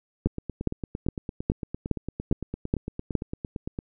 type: two click trains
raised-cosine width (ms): 3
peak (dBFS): -9 / -18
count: 8 / 32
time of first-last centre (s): 0.26-3.153 / 0.27-3.789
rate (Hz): 2.42 / 8.81
effects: none